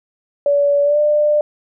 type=tone with pitch glide; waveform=sine; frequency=572 to 596.6 Hz; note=D5 to D5; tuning=-46 to +27 cents; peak=-11 dBFS; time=0.46-1.41 s; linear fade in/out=2 ms; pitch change=+73 cents; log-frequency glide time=0.83-0.99 s; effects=none